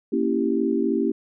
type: chord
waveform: sine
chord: A# diminished seventh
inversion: none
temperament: equal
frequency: 233.1 / 277.2 / 329.6 / 392 Hz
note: A#3 / C#4 / E4 / G4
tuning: 0 / 0 / 0 / 0 cents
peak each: -25 dBFS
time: 0.12-1.12 s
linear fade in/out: 10 ms
effects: none